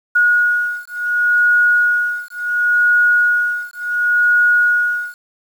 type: beating tone pair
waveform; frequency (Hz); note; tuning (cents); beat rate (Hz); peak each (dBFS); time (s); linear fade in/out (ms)
sine; 1448 / 1448.7; F#6 / F#6; -38 / -37; 0.7; -15; 0.15-5.17; 10
effects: 7-bit